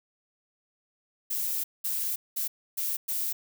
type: noise bursts at uneven times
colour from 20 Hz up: violet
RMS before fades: -30 dBFS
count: 5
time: 1.3-1.64 / 1.84-2.16 / 2.36-2.48 / 2.77-2.97 / 3.08-3.33 s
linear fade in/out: 10 ms
effects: none